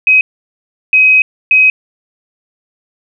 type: tone bursts at uneven times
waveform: sine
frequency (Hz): 2530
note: D#7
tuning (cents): +28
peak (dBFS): -4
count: 3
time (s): 0.07-0.21 / 0.93-1.22 / 1.51-1.7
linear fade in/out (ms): 2
effects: none